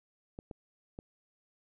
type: clicks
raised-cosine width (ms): 2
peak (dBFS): -29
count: 3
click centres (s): 0.389 / 0.512 / 0.989
effects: none